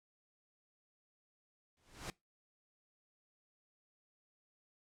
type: noise with exponential growth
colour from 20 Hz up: pink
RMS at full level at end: -40 dBFS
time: 1.77-2.1 s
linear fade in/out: 1 ms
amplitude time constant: 71 ms
effects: noise-tail reverb RT60 0.2 s tail -22 dB re dry + low-pass 9000 Hz 12 dB/octave